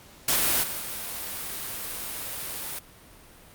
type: noise with level steps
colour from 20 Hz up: white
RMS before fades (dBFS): -23 / -32 / -34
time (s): 0.28-2.79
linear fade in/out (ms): 5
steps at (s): 0.62 / 0.78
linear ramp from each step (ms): 20
effects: pink hiss -51 dBFS RMS until 3.54 s + Opus 48 kbps

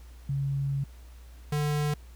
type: tone pair in turn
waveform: sine / square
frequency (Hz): 138.59 / 148.25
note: C#3 / D3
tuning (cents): 0 / +17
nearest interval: minor second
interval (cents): 117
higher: second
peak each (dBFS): -26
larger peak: neither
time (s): 0.29-0.84 / 1.52-1.94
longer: first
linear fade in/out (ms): 5
effects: added 60 Hz sine -45 dBFS peak until 2.15 s + pink hiss -59 dBFS RMS until 2.15 s

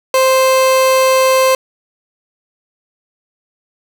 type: tone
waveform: 30% pulse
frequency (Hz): 523.3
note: C5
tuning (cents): 0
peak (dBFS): -6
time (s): 0.14-1.55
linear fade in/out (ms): 2
effects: none

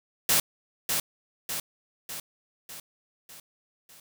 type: noise with echo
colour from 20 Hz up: white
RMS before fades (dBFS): -22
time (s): 0.29-0.4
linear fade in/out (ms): 2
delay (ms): 600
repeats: 6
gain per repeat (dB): -5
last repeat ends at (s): 4
effects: none

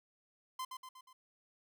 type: tone with echo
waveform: 45% pulse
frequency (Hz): 1034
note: C6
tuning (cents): -21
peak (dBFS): -38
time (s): 0.59-0.65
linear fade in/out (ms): 5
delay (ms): 120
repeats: 4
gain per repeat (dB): -5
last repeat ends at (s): 1.13
effects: none

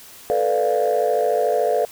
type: chord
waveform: sine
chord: B half-diminished seventh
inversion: third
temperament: equal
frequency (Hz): 440 / 493.9 / 587.3 / 698.5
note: A4 / B4 / D5 / F5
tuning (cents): 0 / 0 / 0 / 0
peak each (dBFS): -21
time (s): 0.3-1.85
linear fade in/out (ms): 0
effects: tanh soft clip ceiling -10 dBFS + white hiss -43 dBFS RMS until 1.91 s

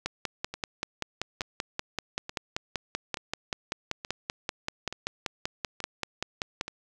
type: two click trains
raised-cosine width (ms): 0.2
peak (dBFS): -12 / -19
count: 35 / 8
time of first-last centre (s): 0.06-6.611 / 0.54-6.68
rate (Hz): 5.19 / 1.14
effects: none

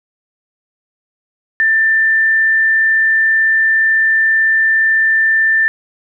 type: tone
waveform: sine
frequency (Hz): 1781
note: A6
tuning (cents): +21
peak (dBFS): -9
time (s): 1.6-5.68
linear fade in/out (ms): 0
effects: none

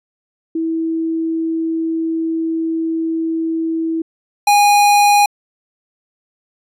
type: tone pair in turn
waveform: sine / square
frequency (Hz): 325.6 / 820.9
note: E4 / G#5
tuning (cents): -21 / -20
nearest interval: octave + major third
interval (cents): 1601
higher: second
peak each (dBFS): -16 / -9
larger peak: second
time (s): 0.55-4.02 / 4.47-5.26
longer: first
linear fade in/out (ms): 5
effects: resampled to 32000 Hz

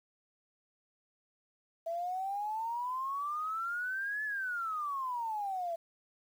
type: exponential two-way sweep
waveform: sine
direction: up then down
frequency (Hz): 659.3 to 1738 to 659.3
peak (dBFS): -33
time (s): 1.86-5.76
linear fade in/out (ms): 10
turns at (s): 4.24
effects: 10-bit

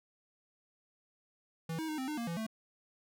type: tone with pitch steps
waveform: square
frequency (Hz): 163.2 / 318.6 / 308.5 / 261.1 / 303.1 / 233.9 / 168.7 / 220.8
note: E3 / D#4 / D#4 / C4 / D#4 / A#3 / E3 / A3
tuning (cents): -17 / +41 / -15 / -3 / -45 / +6 / +40 / +6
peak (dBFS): -36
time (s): 1.69-2.466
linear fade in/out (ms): 5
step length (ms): 97
effects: none

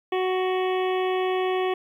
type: harmonic tone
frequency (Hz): 371.3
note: F#4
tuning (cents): +6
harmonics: 1 / 2 / 3 / 5 / 6 / 7 / 8 / 9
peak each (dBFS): -23 / -29 / -33 / -37 / -39 / -40 / -41 / -42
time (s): 0.12-1.74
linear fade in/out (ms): 5
effects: 10-bit

